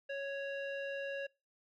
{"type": "tone with low-pass filter", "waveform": "square", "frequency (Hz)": 554.4, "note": "C#5", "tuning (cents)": 0, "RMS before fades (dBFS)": -40, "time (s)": [0.09, 1.27], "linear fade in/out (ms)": 10, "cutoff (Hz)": 2400, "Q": 3.3, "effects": ["noise-tail reverb RT60 0.3 s tail -25 dB re dry"]}